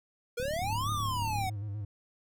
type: exponential two-way sweep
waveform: square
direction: up then down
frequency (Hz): 466.2 to 1244.5 to 730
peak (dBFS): -32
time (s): 0.37-1.5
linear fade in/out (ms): 10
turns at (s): 0.91
type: click train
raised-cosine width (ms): 5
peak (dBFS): -29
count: 40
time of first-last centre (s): 0.4-1.468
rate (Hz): 36.5
type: tone with vibrato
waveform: triangle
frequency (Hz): 103.2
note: G#2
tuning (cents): -10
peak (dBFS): -32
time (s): 0.62-1.85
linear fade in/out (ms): 5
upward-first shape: square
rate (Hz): 8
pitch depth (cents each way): 53
effects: none